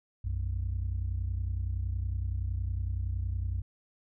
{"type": "tone pair together", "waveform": "sine", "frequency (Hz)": [61.74, 92.5], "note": ["B1", "F#2"], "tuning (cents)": [0, 0], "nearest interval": "perfect fifth", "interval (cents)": 700, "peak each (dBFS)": [-31, -31], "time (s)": [0.24, 3.62], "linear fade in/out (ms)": 10, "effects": ["tanh soft clip ceiling -24 dBFS"]}